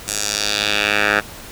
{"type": "tone with band-pass filter sweep", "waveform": "10% pulse", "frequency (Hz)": 103.83, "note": "G#2", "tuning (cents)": 0, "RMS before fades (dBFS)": -19, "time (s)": [0.07, 1.21], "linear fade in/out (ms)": 20, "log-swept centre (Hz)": [8200, 1600], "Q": 1.7, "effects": ["pink hiss -36 dBFS RMS until 1.51 s"]}